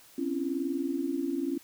sine tone cluster, 259.1 / 279.8 / 338.8 Hz, C4 / C#4 / E4, -17 / +16 / +48 cents, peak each -35 / -31 / -33 dBFS, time 0.18-1.58 s, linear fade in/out 5 ms, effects white hiss -56 dBFS RMS until 1.63 s

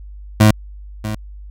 25% pulse tone with echo, 107.1 Hz, A2, 46 cents flat, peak -3 dBFS, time 0.4-0.51 s, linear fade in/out 5 ms, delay 640 ms, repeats 1, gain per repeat -14 dB, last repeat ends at 1.15 s, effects added 50 Hz sine -32 dBFS peak until 1.5 s + AAC 64 kbps

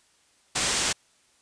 white low-pass noise, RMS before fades -26 dBFS, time 0.55-0.93 s, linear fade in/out 10 ms, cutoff 8900 Hz, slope 48 dB/octave, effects white hiss -63 dBFS RMS until 1.41 s + resampled to 22050 Hz

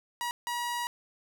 sawtooth tone bursts at uneven times, 960 Hz, B5, 49 cents flat, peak -27 dBFS, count 2, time 0.21-0.31 / 0.47-0.87 s, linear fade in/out 0 ms, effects none

